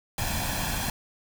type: noise with comb filter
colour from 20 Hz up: pink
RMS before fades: -29 dBFS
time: 0.18-0.9 s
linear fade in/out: 2 ms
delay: 1.2 ms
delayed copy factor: +0.7
effects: none